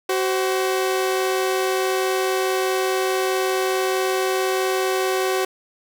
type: tone pair together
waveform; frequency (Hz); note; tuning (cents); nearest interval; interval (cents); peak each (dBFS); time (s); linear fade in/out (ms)
sawtooth; 377.1 / 523.3; F#4 / C5; +33 / 0; tritone; 567; -16 / -23; 0.09-5.45; 5
effects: none